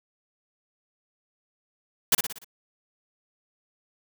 white noise with echo, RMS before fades -18 dBFS, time 2.12-2.15 s, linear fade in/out 5 ms, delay 59 ms, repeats 5, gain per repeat -6 dB, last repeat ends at 2.445 s, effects none

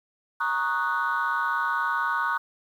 sine chord, D# minor seventh, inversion second, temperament equal, 932.3 / 1108.7 / 1244.5 / 1480 Hz, A#5 / C#6 / D#6 / F#6, 0 / 0 / 0 / 0 cents, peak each -29 / -28 / -29 / -26 dBFS, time 0.4-2.38 s, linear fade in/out 10 ms, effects tanh soft clip ceiling -17 dBFS + 9-bit

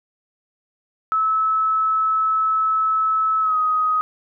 sine tone with pitch glide, 1300 to 1255.7 Hz, E6 to D#6, -24 to +15 cents, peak -16 dBFS, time 1.12-4.01 s, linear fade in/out 0 ms, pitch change -61 cents, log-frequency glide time 3.41-3.57 s, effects none

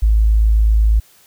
sine tone, 54 Hz, A1, 32 cents flat, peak -9 dBFS, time 0.02-1 s, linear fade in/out 10 ms, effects white hiss -50 dBFS RMS until 1.26 s

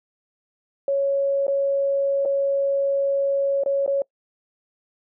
sine tone with dropouts, 554.4 Hz, C#5, in tune, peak -18 dBFS, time 0.88-4.02 s, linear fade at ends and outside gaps 2 ms, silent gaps 1.468-1.48 / 2.252-2.257 / 3.636-3.66 / 3.863-3.877 s, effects noise-tail reverb RT60 0.1 s tail -24 dB re dry

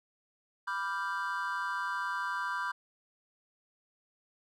triangle chord, G dominant seventh, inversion first, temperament equal, 987.8 / 1174.7 / 1396.9 / 1568 Hz, B5 / D6 / F6 / G6, 0 / 0 / 0 / 0 cents, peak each -35 / -36 / -38 / -35 dBFS, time 0.67-2.72 s, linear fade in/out 10 ms, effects none

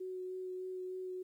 sine tone with vibrato, 370 Hz, F#4, in tune, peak -39 dBFS, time 0-1.23 s, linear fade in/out 10 ms, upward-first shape sine, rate 3.3 Hz, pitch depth 11 cents each way, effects 12-bit

